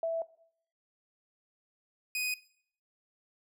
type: tone pair in turn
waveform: sine / sawtooth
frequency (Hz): 659.3 / 2495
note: E5 / D#7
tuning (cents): 0 / +4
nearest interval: octave + major seventh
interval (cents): 2304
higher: second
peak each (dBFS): -28 / -28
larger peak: neither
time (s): 0.03-0.22 / 2.15-2.34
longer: neither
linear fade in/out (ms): 2
effects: noise-tail reverb RT60 0.6 s tail -19 dB re dry